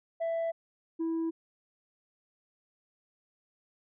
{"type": "tone pair in turn", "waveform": "sine", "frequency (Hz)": [663, 327.8], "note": ["E5", "E4"], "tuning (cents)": [10, -10], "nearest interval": "octave", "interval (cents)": 1220, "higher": "first", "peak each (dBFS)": -26, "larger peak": "neither", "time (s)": [[0.2, 0.52], [0.99, 1.31]], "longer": "neither", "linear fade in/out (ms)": 20, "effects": ["tanh soft clip ceiling -28 dBFS"]}